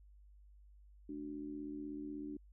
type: tone with amplitude modulation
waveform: sine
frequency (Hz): 293.7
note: D4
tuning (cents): 0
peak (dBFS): -38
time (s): 1.09-2.37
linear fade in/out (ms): 5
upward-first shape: sine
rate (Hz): 76.3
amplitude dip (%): 80
effects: added 50 Hz sine -58 dBFS peak until 2.52 s